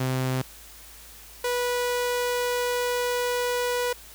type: tone pair in turn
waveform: sawtooth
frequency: 129.7 / 489.7 Hz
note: C3 / B4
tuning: -15 / -15 cents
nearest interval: octave + major seventh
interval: 2300 cents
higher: second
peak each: -20 dBFS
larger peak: neither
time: 0-0.42 / 1.44-3.93 s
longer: second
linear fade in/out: 5 ms
effects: added 54 Hz sine -51 dBFS peak until 4.14 s + white hiss -47 dBFS RMS until 4.14 s